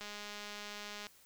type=click train; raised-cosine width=0.2 ms; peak=-28 dBFS; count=220; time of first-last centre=0.01-1.068 s; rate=207 Hz; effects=white hiss -63 dBFS RMS until 1.25 s